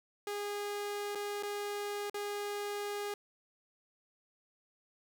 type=tone with dropouts; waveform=sawtooth; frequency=410 Hz; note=G#4; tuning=22 cents flat; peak=-32 dBFS; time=0.27-3.14 s; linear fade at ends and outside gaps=2 ms; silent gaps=1.15-1.155 / 1.426-1.432 / 2.098-2.143 s; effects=none